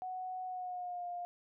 sine tone with pitch glide, 741 to 705.5 Hz, F#5 to F5, +2 to +17 cents, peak -38 dBFS, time 0.02-1.25 s, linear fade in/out 0 ms, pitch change -85 cents, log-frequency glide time 0.45-1.06 s, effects none

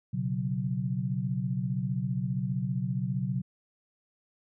sine chord, B suspended second, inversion none, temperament equal, 123.47 / 138.59 / 185 Hz, B2 / C#3 / F#3, 0 / 0 / 0 cents, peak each -32 dBFS, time 0.13-3.42 s, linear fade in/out 10 ms, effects none

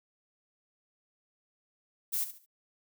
violet noise with echo, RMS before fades -31 dBFS, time 2.12-2.25 s, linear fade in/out 20 ms, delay 71 ms, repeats 3, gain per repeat -11 dB, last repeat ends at 2.463 s, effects none

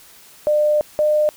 sine tone pair in turn, 600 / 604.5 Hz, D5 / D5, +37 / +50 cents, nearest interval unison, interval 13 cents, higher second, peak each -13 / -13 dBFS, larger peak neither, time 0.47-0.81 / 0.99-1.29 s, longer first, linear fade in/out 0 ms, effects white hiss -46 dBFS RMS until 1.36 s

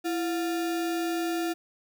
sine tone with sample-and-hold, 334.5 Hz, E4, 25 cents sharp, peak -26 dBFS, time 0.04-1.54 s, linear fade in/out 20 ms, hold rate 1050 Hz, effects none

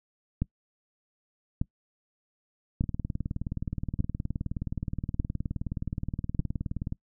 two click trains, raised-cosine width 5 ms, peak -14 / -19 dBFS, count 6 / 79, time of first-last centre 0.42-6.394 / 2.84-6.924 s, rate 0.837 / 19.1 Hz, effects noise-tail reverb RT60 0.1 s tail -24 dB re dry

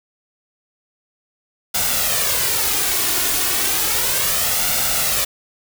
white noise with flanger, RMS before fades -19 dBFS, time 1.74-5.25 s, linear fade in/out 10 ms, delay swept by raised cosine 1.4 to 2.8 ms, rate 0.33 Hz, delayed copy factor +0.55, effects none

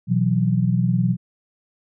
sine chord, B suspended fourth, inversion none, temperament equal with one note detuned, 123.47 / 164.81 / 184.14 Hz, B2 / E3 / F#3, 0 / 0 / -8 cents, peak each -20 / -22 / -20 dBFS, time 0.07-1.17 s, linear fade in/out 50 ms, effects none

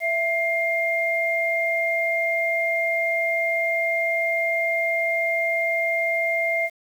sine tone pair together, 665.6 / 2113 Hz, E5 / C7, +17 / +16 cents, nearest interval octave + minor sixth, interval 1999 cents, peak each -24 / -22 dBFS, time 0-6.7 s, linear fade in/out 50 ms, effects 8-bit

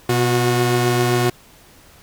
sawtooth tone pair together, 123.47 / 362.8 Hz, B2 / F#4, 0 / -34 cents, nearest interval octave + perfect fifth, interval 1866 cents, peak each -14 dBFS, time 0.09-1.3 s, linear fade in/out 5 ms, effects pink hiss -48 dBFS RMS until 2.02 s

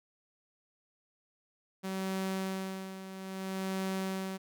sawtooth tone with tremolo, 190.5 Hz, G3, 49 cents flat, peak -28 dBFS, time 1.83-4.38 s, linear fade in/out 20 ms, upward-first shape sine, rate 0.61 Hz, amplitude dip 70%, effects none

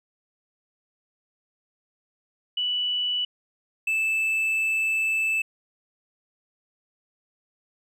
sine / triangle tone pair in turn, 2960 / 2632 Hz, F#7 / E7, 0 / -3 cents, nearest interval major second, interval 203 cents, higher first, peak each -23 / -20 dBFS, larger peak second, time 2.57-3.25 / 3.87-5.42 s, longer second, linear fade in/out 5 ms, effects none

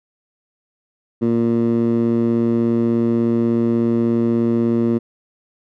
15% pulse tone with band-pass filter, 116.54 Hz, A#2, in tune, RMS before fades -17 dBFS, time 1.21-4.99 s, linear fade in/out 20 ms, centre 270 Hz, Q 1.9, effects none

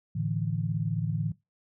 sine chord, A suspended fourth, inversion none, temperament equal, 110 / 146.83 / 164.81 Hz, A2 / D3 / E3, 0 / 0 / 0 cents, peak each -31 dBFS, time 0.15-1.32 s, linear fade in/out 10 ms, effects noise-tail reverb RT60 0.2 s tail -20 dB re dry

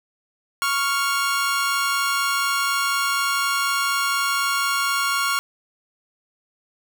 sawtooth tone pair together, 1108.7 / 1396.9 Hz, C#6 / F6, 0 / 0 cents, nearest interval major third, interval 400 cents, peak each -19 dBFS, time 0.62-5.39 s, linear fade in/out 0 ms, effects none

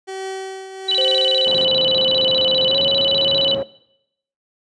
30% pulse tone with tremolo, 382.4 Hz, G4, 43 cents flat, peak -22 dBFS, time 0.07-1.65 s, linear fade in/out 20 ms, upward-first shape triangle, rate 1.2 Hz, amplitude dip 65%
sine tone with vibrato, 3431 Hz, A7, 44 cents flat, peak -15 dBFS, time 0.88-3.55 s, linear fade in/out 10 ms, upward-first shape square, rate 15 Hz, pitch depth 240 cents each way
sine tone with pitch glide, 523.3 to 546.2 Hz, C5 to C#5, 0 to -26 cents, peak -19 dBFS, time 0.98-3.63 s, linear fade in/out 2 ms, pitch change +74 cents, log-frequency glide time 2.69-2.76 s
pink band-pass noise, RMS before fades -31 dBFS, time 1.46-3.63 s, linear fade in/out 10 ms, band 150 to 850 Hz, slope 12 dB/octave
effects noise-tail reverb RT60 0.8 s tail -21 dB re dry + resampled to 22050 Hz

